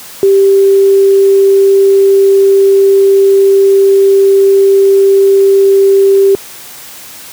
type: tone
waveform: sine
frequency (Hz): 392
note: G4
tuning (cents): 0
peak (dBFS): -3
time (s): 0.23-6.35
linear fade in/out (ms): 0
effects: white hiss -30 dBFS RMS until 7.32 s + high-pass 80 Hz 12 dB/octave